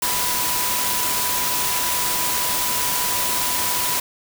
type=tone in noise; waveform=sine; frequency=987.8 Hz; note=B5; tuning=in tune; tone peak=-28 dBFS; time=0.02-4 s; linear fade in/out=5 ms; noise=white; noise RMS=-22 dBFS; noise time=0.02-4 s; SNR=-9 dB; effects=none